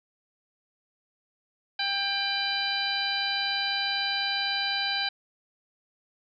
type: harmonic tone with a mistuned harmonic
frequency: 794 Hz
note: G5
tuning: 22 cents sharp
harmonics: 1 / 2 / 3 / 4 / 5 / 6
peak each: -34 / -32 / -35 / -34 / -30 / -35 dBFS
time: 1.79-5.09 s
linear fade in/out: 5 ms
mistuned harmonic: 4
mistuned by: -70 cents
effects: none